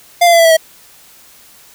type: tone with pitch steps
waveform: square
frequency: 698.5 / 686.9 / 675.5 / 664.3 / 653.2 / 642.4 Hz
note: F5 / F5 / E5 / E5 / E5 / E5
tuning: 0 / -29 / +42 / +13 / -16 / -45 cents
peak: -6 dBFS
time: 0.21-0.57 s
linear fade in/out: 10 ms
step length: 60 ms
effects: white hiss -43 dBFS RMS until 1.74 s